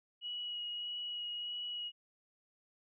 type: tone with vibrato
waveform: sine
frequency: 2910 Hz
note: F#7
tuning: 29 cents flat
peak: -38 dBFS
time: 0.21-1.92 s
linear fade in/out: 50 ms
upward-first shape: sine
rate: 1.6 Hz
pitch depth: 11 cents each way
effects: none